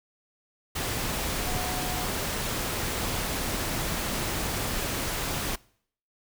sine tone in noise, 730 Hz, F#5, 24 cents flat, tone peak -36 dBFS, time 1.46-2.05 s, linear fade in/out 10 ms, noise pink, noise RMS -30 dBFS, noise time 0.75-5.56 s, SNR -9 dB, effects noise-tail reverb RT60 0.6 s tail -23 dB re dry

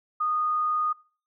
sine tone, 1233 Hz, D#6, 16 cents flat, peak -23 dBFS, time 0.2-0.93 s, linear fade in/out 10 ms, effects noise-tail reverb RT60 0.4 s tail -22 dB re dry

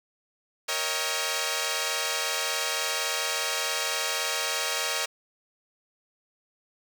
5% pulse chord, Eb dominant seventh, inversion second, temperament equal with one note detuned, 466.2 / 554.4 / 636.1 / 784 Hz, Bb4 / Db5 / Eb5 / G5, 0 / 0 / +38 / 0 cents, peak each -21 / -20 / -20 / -23 dBFS, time 0.68-5.06 s, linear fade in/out 10 ms, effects none

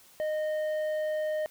sine tone with tanh clipping, 616 Hz, D#5, 17 cents flat, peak -29 dBFS, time 0.2-1.46 s, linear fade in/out 0 ms, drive 7 dB, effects white hiss -57 dBFS RMS until 1.5 s

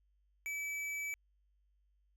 triangle tone with tanh clipping, 2300 Hz, D7, 37 cents flat, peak -39 dBFS, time 0.46-1.14 s, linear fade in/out 0 ms, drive 18 dB, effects added 50 Hz sine -70 dBFS peak until 2.16 s

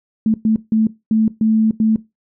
sine tone bursts at uneven times, 219.7 Hz, A3, 2 cents flat, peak -11 dBFS, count 6, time 0.26-0.34 / 0.45-0.56 / 0.72-0.87 / 1.11-1.28 / 1.41-1.71 / 1.8-1.96 s, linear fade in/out 2 ms, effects noise-tail reverb RT60 0.2 s tail -18 dB re dry

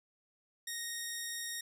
10% pulse tone, 1864.7 Hz, A#6, in tune, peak -29 dBFS, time 0.67-1.61 s, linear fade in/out 5 ms, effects none

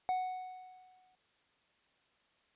triangle tone with exponential decay, 740 Hz, F#5, in tune, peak -27 dBFS, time 0.09-1.15 s, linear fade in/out 0 ms, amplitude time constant 230 ms, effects white hiss -72 dBFS RMS until 2.55 s + resampled to 8000 Hz

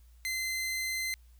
sawtooth tone, 2066 Hz, C7, 22 cents flat, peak -28 dBFS, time 0.25-1.14 s, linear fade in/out 0 ms, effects added 59 Hz sine -54 dBFS peak until 1.39 s + white hiss -70 dBFS RMS until 1.39 s

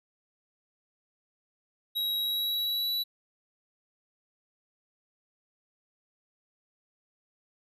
square tone with pitch glide, 3846 to 3936 Hz, B7 to B7, -47 to -7 cents, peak -28 dBFS, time 1.95-3.04 s, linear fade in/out 20 ms, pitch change +40 cents, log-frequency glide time 2.18-2.91 s, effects none

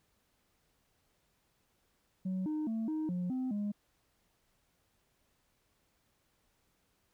sine tone with pitch steps, 186.8 / 307 / 223.6 / 311.8 / 178.8 / 257.4 / 205.9 Hz, F#3 / D#4 / A3 / D#4 / F3 / C4 / G#3, +17 / -23 / +28 / +4 / +41 / -28 / -15 cents, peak -30 dBFS, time 2.25-3.72 s, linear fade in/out 10 ms, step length 210 ms, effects tanh soft clip ceiling -31 dBFS + pink hiss -75 dBFS RMS until 7.13 s

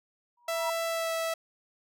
sine tone with exponential growth, 960 Hz, B5, 49 cents flat, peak -28 dBFS, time 0.37-0.7 s, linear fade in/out 5 ms, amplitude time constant 70 ms
sawtooth tone with pitch glide, 663 to 655.4 Hz, E5 to E5, +10 to -10 cents, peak -25 dBFS, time 0.48-1.34 s, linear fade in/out 5 ms, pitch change -20 cents, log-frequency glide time 0.85-1.12 s
effects none

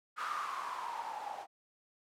violet noise with low-pass filter sweep, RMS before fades -40 dBFS, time 0.16-1.47 s, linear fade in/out 50 ms, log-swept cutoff 1300 to 760 Hz, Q 9.1, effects none

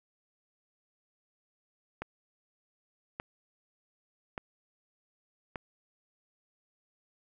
click train, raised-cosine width 0.5 ms, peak -21 dBFS, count 4, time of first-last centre 2.02-5.558 s, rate 0.848 Hz, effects none

